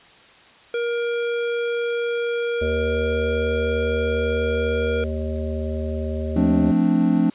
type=tone; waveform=square; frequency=472.1 Hz; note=A#4; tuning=22 cents sharp; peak=-22 dBFS; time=0.74-5.04 s; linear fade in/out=2 ms
type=harmonic tone; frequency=77.78 Hz; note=D#2; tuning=in tune; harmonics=1 / 3 / 5 / 7 / 8; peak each=-25 / -30 / -32 / -33 / -34 dBFS; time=2.61-6.72 s; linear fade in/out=10 ms
type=chord; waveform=triangle; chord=D minor seventh; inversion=first; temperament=equal; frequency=174.61 / 220 / 261.6 / 293.7 Hz; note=F3 / A3 / C4 / D4; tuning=0 / 0 / 0 / 0 cents; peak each=-19 dBFS; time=6.36-7.3 s; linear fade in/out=5 ms
effects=white hiss -49 dBFS RMS until 7.34 s + resampled to 8000 Hz